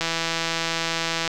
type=click train; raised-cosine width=0.2 ms; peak=-7 dBFS; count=210; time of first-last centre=0.01-1.277 s; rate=165 Hz; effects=none